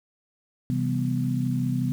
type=chord; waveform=sine; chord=C major seventh; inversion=none; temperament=equal; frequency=130.81 / 164.81 / 196 / 246.9 Hz; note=C3 / E3 / G3 / B3; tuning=0 / 0 / 0 / 0 cents; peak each=-26 / -31 / -32 / -27 dBFS; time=0.7-1.92 s; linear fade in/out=0 ms; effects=8-bit